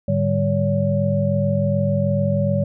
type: tone cluster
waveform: sine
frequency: 106 / 148.7 / 195.5 / 567 Hz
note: G#2 / D3 / G3 / C#5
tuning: +36 / +22 / -4 / +39 cents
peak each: -22 dBFS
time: 0.08-2.64 s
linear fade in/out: 5 ms
effects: none